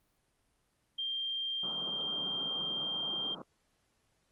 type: tone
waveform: sine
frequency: 3181 Hz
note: G7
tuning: 25 cents sharp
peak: -33 dBFS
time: 0.98-3.35 s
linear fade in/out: 10 ms
type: band-pass noise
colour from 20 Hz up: pink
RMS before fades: -47 dBFS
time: 1.63-3.42 s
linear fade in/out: 2 ms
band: 140 to 1400 Hz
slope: 96 dB/octave
effects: pink hiss -75 dBFS RMS until 4.31 s + Opus 32 kbps